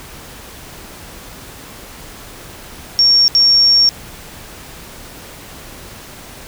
sine tone bursts at uneven times, 5520 Hz, F8, 21 cents flat, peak -7 dBFS, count 2, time 2.99-3.28 / 3.35-3.89 s, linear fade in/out 0 ms, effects pink hiss -35 dBFS RMS until 6.47 s

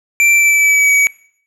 square tone with pitch glide, 2348 to 2269 Hz, D7 to C#7, -1 to +40 cents, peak -9 dBFS, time 0.2-1.07 s, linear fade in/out 0 ms, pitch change -59 cents, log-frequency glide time 0.32-0.92 s, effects noise-tail reverb RT60 0.6 s tail -21 dB re dry + low-pass 11000 Hz 12 dB/octave

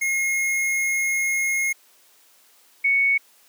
square / sine tone pair in turn, 2153 / 2220 Hz, C7 / C#7, +49 / +2 cents, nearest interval minor second, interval 53 cents, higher second, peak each -21 / -16 dBFS, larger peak second, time 0.01-1.73 / 2.84-3.18 s, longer first, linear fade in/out 10 ms, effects white hiss -56 dBFS RMS until 3.48 s + high-pass 300 Hz 12 dB/octave

